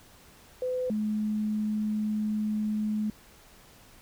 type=tone pair in turn; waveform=sine; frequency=506 / 213.1 Hz; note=B4 / G#3; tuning=+42 / +45 cents; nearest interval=octave + minor third; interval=1497 cents; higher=first; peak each=-27 / -26 dBFS; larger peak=second; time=0.62-0.9 / 0.9-3.1 s; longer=second; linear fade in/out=2 ms; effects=pink hiss -55 dBFS RMS until 4.01 s